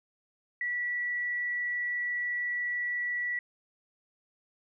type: tone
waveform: sine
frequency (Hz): 1949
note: B6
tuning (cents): -23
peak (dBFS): -29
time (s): 0.61-3.39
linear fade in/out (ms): 2
effects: none